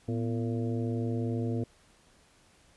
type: harmonic tone with a mistuned harmonic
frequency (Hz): 114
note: A#2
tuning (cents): -38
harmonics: 1 / 2 / 3 / 4 / 5 / 6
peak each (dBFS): -31 / -33 / -38 / -38 / -46 / -47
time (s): 0.08-1.64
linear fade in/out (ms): 5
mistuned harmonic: 2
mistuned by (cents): +120
effects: pink hiss -62 dBFS RMS until 2.76 s + resampled to 24000 Hz